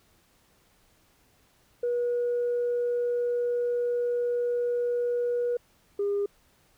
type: tone pair in turn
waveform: sine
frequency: 483 / 404.6 Hz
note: B4 / G#4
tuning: -39 / -45 cents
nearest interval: minor third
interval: 306 cents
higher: first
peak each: -23 dBFS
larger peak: neither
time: 1.83-5.57 / 5.99-6.26 s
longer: first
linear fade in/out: 5 ms
effects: tanh soft clip ceiling -21 dBFS + pink hiss -64 dBFS RMS until 6.77 s